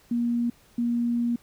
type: tone pair in turn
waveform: sine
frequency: 237.4 / 237.4 Hz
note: A#3 / A#3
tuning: +32 / +32 cents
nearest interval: unison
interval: 0 cents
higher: neither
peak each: -22 / -22 dBFS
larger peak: neither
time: 0.11-0.5 / 0.78-1.36 s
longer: second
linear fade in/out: 5 ms
effects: pink hiss -58 dBFS RMS until 1.42 s